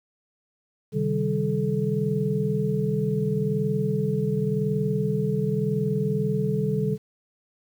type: tone cluster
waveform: sine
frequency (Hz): 133 / 153.8 / 194.9 / 432.4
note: C3 / D#3 / G3 / A4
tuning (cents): +29 / -20 / -10 / -30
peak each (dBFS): -28 / -27 / -27 / -27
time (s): 0.92-6.98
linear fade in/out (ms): 50
effects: 9-bit

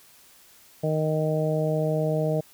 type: harmonic tone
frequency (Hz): 155.56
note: D#3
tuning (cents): 0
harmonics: 1 / 2 / 3 / 4 / 5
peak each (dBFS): -25 / -33 / -28 / -27 / -39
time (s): 0.83-2.41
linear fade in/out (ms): 10
effects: white hiss -54 dBFS RMS until 2.53 s

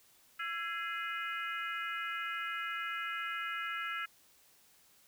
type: harmonic tone with a mistuned harmonic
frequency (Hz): 415.3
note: G#4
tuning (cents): 0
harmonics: 3 / 4 / 5 / 6 / 7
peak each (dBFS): -39 / -41 / -43 / -45 / -46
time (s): 0.39-4.06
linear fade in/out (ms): 10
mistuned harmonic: 3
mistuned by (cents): +130
effects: white hiss -65 dBFS RMS until 5.07 s

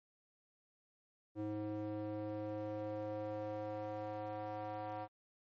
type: tone with band-pass filter sweep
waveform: square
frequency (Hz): 105.8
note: G#2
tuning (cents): +33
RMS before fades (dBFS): -42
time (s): 1.35-5.08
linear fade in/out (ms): 50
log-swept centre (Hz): 370 to 770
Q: 2.5
effects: MP3 32 kbps

